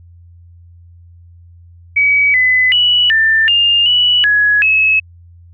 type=tone with pitch steps; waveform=sine; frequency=2273 / 2014 / 2944 / 1783 / 2814 / 2948 / 1679 / 2581 Hz; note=C#7 / B6 / F#7 / A6 / F7 / F#7 / G#6 / E7; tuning=+43 / +33 / -9 / +22 / +12 / -7 / +18 / -37 cents; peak=-8 dBFS; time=1.96-5 s; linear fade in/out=10 ms; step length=380 ms; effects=added 86 Hz sine -38 dBFS peak until 5.53 s